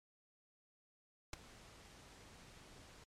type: noise with ADSR envelope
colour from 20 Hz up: pink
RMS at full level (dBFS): -39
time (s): 1.33-3.04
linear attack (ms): 4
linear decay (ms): 9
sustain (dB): -20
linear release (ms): 4
effects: low-pass 8000 Hz 12 dB/octave + MP3 64 kbps